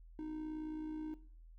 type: tone with amplitude modulation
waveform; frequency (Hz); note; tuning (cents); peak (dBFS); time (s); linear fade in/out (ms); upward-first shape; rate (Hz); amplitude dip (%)
triangle; 309.9; D#4; -7; -37; 0.19-1.14; 0; sine; 58.7; 50
effects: noise-tail reverb RT60 0.5 s tail -17 dB re dry + added 41 Hz sine -54 dBFS peak until 1.58 s